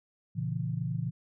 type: chord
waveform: sine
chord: A# diminished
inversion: none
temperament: just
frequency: 116.54 / 139.85 / 167.82 Hz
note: A#2 / C#3 / E3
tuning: 0 / +16 / +31 cents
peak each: -34 dBFS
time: 0.35-1.11 s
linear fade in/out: 20 ms
effects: none